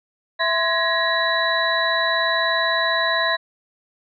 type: tone cluster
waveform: sine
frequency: 662 / 1041 / 1673 / 1896 / 3939 Hz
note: E5 / C6 / G#6 / A#6 / B7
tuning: +7 / -9 / +12 / +29 / -5 cents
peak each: -24 dBFS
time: 0.39-3.37 s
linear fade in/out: 20 ms
effects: none